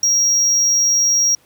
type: tone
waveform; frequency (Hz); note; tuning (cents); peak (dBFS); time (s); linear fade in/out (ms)
triangle; 5640; F8; +16; -11; 0.03-1.35; 2
effects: pink hiss -54 dBFS RMS until 1.45 s + high-pass 80 Hz 12 dB/octave